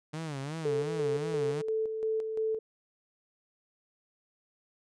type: tone with vibrato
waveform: sawtooth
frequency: 148.4 Hz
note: D3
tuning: 18 cents sharp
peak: -31 dBFS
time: 0.13-1.62 s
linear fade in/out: 10 ms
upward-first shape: sine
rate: 2.8 Hz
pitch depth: 170 cents each way
type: tone with tremolo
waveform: sine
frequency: 440 Hz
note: A4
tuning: in tune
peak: -27 dBFS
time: 0.65-2.59 s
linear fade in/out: 5 ms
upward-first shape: square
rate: 2.9 Hz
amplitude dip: 45%
effects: resampled to 22050 Hz